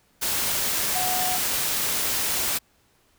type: tone in noise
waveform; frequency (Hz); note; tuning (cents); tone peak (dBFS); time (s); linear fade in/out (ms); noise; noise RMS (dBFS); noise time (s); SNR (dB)
sine; 734; F#5; -14; -27; 0.94-1.38; 20; white; -25; 0.21-2.59; -5
effects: pink hiss -63 dBFS RMS until 3.18 s